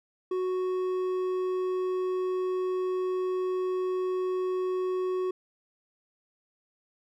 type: tone with hard clipping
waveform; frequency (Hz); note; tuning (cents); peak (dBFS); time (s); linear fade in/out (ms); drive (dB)
triangle; 369.4; F#4; -3; -28; 0.31-5.31; 5; 9
effects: none